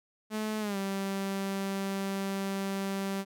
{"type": "tone with pitch glide", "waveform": "sawtooth", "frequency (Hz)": [215.5, 195.34], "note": ["A3", "G3"], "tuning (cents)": [-36, -6], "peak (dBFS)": -27, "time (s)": [0.3, 3.25], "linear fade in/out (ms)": 50, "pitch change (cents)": -170, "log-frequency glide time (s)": [0.6, 0.77], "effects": []}